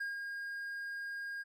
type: tone with ADSR envelope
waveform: triangle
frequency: 1622 Hz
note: G#6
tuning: 41 cents flat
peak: -33 dBFS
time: 0-1.44 s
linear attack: 10 ms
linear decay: 150 ms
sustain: -4 dB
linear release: 29 ms
effects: none